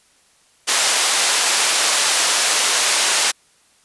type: band-pass noise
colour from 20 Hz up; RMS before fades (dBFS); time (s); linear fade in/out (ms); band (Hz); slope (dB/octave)
white; -17; 0.67-3.32; 20; 540 to 8600; 12
effects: white hiss -56 dBFS RMS until 3.84 s + resampled to 24000 Hz